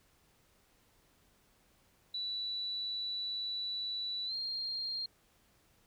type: tone with pitch glide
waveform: sine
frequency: 3951 to 4210 Hz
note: B7 to C8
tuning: 0 to +10 cents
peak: -35 dBFS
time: 2.14-5.06 s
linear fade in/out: 5 ms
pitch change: +110 cents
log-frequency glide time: 4.26-4.34 s
effects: pink hiss -69 dBFS RMS until 5.86 s